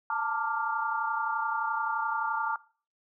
sine chord, Bb major seventh, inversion third, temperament equal with one note detuned, 880 / 911.6 / 1174.7 / 1396.9 Hz, A5 / Bb5 / D6 / F6, 0 / -39 / 0 / 0 cents, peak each -33 dBFS, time 0.1-2.56 s, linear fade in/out 2 ms, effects noise-tail reverb RT60 0.4 s tail -20 dB re dry

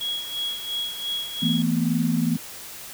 sine tone with tremolo, 3322 Hz, G#7, in tune, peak -24 dBFS, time 0.01-1.62 s, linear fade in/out 0 ms, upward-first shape sine, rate 2.9 Hz, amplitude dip 65%
sine chord, E suspended fourth, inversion none, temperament equal with one note detuned, 164.81 / 224.8 / 246.9 Hz, E3 / A3 / B3, 0 / +37 / 0 cents, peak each -24 dBFS, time 1.42-2.37 s, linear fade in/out 10 ms
effects white hiss -39 dBFS RMS until 2.93 s

